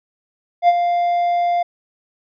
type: tone with ADSR envelope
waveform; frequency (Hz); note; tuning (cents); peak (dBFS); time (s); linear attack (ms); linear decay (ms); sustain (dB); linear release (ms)
triangle; 698.5; F5; 0; -5; 0.62-1.63; 63; 38; -8; 8
effects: resampled to 11025 Hz